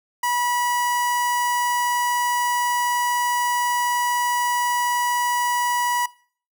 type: tone with notch filter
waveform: sawtooth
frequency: 973 Hz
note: B5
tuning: 26 cents flat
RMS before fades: -22 dBFS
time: 0.23-6.06 s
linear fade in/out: 5 ms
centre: 3700 Hz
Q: 1.4
effects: noise-tail reverb RT60 0.5 s tail -23 dB re dry